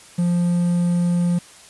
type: tone with quantisation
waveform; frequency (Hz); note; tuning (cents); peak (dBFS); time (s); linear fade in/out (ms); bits
triangle; 174.61; F3; 0; -14; 0.18-1.39; 10; 7
effects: white hiss -45 dBFS RMS until 1.69 s + resampled to 24000 Hz

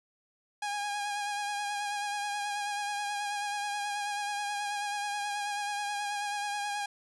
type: tone with vibrato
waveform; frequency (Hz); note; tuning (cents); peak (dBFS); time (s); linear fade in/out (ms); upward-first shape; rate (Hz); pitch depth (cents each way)
sawtooth; 820; G#5; -22; -28; 0.62-6.86; 5; sine; 9.3; 27
effects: resampled to 24000 Hz + 10-bit

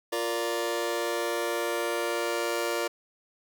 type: chord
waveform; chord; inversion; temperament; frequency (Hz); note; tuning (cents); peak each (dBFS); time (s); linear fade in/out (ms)
sawtooth; Bb major; second; just; 349.6 / 466.2 / 582.7; F4 / Bb4 / D5; +2 / 0 / -14; -28; 0.12-2.88; 10
effects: none

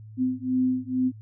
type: beating tone pair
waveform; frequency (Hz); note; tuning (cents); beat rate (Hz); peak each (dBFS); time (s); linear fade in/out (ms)
sine; 254.8 / 257; C4 / C4; -46 / -31; 2.2; -25; 0.17-1.12; 50
effects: added 108 Hz sine -41 dBFS peak until 1.21 s

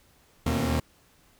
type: tone cluster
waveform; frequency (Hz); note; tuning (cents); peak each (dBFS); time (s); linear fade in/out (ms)
sawtooth; 77 / 80.4 / 122.2 / 230.3 / 268.6; D#2 / E2 / B2 / A#3 / C4; -17 / -43 / -18 / -21 / +46; -27; 0.46-0.8; 5
effects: pink hiss -61 dBFS RMS until 1.39 s

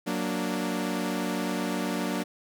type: chord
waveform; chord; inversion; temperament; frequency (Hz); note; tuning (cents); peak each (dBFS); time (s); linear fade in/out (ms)
sawtooth; Gb augmented; none; equal; 185 / 233.1 / 293.7; Gb3 / Bb3 / D4; 0 / 0 / 0; -28; 0.06-2.24; 20
effects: none

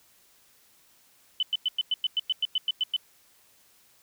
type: tone bursts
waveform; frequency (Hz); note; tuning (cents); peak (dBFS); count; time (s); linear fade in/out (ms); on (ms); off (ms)
sine; 3017; F#7; +33; -22; 13; 1.4-2.964; 2; 28; 100
effects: white hiss -61 dBFS RMS until 4.02 s

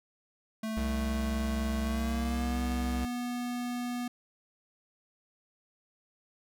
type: tone with pitch glide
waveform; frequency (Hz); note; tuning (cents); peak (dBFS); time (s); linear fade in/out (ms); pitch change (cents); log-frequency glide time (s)
square; 220 to 244.1; A3 to B3; 0 to -20; -33; 0.63-4.08; 5; +180; 1.82-2.62
type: tone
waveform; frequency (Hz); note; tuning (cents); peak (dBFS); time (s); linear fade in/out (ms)
square; 65.41; C2; 0; -32; 0.77-3.05; 0
effects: none

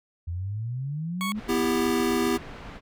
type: exponential sweep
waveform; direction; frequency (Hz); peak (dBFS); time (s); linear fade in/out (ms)
sine; up; 82.3 to 220; -28; 0.27-1.4; 10
type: tone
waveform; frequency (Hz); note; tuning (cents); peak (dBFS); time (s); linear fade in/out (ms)
20% pulse; 1108.7; C#6; 0; -23; 1.21-1.32; 0
type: low-pass noise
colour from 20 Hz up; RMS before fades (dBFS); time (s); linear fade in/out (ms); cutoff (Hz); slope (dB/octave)
pink; -41; 1.34-2.81; 50; 2600; 12
type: chord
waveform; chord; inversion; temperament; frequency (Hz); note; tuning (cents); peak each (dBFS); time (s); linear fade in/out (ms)
square; E minor; second; equal with one note detuned; 246.9 / 329.6 / 396.8; B3 / E4 / G4; 0 / 0 / +21; -27 / -28 / -27; 1.48-2.38; 20
effects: none

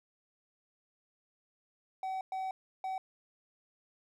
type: tone bursts at uneven times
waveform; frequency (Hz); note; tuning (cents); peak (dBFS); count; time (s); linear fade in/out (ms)
triangle; 759; F#5; +44; -32; 3; 2.03-2.21 / 2.32-2.51 / 2.84-2.98; 2
effects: none

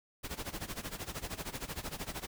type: noise with tremolo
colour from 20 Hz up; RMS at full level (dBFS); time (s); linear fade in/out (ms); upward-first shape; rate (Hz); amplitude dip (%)
pink; -38; 0.23-2.27; 20; sine; 13; 85
effects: none

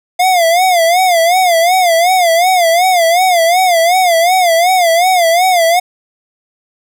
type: tone with vibrato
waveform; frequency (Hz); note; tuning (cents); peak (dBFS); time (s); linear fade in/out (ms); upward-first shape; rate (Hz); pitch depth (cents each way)
square; 703; F5; +11; -8; 0.19-5.8; 10; sine; 2.7; 120
effects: none

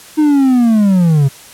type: linear sweep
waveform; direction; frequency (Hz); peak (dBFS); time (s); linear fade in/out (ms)
triangle; down; 311.1 to 132.4; -5; 0.17-1.29; 20
effects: white hiss -37 dBFS RMS until 1.53 s + low-pass 12000 Hz 12 dB/octave

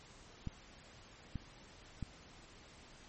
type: clicks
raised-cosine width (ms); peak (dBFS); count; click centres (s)
5; -27; 3; 0.473 / 1.357 / 2.027
effects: pink hiss -58 dBFS RMS until 3.08 s + MP3 32 kbps

